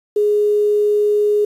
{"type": "tone with quantisation", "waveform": "sine", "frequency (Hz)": 416.8, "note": "G#4", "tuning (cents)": 6, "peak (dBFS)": -12, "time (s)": [0.16, 1.45], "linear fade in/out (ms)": 5, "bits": 7, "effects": ["resampled to 32000 Hz"]}